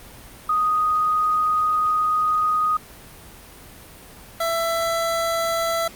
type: tone pair in turn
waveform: sine / 25% pulse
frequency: 1244.5 / 666.1 Hz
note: D#6 / E5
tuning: 0 / +18 cents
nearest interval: major seventh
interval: 1082 cents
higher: first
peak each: -17 dBFS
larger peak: neither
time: 0.49-2.77 / 4.4-5.88 s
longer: first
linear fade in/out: 5 ms
effects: pink hiss -43 dBFS RMS until 5.95 s + Opus 32 kbps